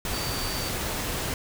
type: tone in noise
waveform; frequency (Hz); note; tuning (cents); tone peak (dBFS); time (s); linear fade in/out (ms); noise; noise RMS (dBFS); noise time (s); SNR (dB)
sine; 4600; D8; -37; -35; 0.13-0.69; 2; pink; -30; 0.05-1.34; -8
effects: none